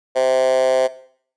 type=tone with high-pass filter; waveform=10% pulse; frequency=130 Hz; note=C3; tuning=11 cents flat; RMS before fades=-17 dBFS; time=0.15-0.88 s; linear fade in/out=20 ms; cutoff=560 Hz; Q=6.4; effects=noise-tail reverb RT60 0.6 s tail -17 dB re dry + resampled to 22050 Hz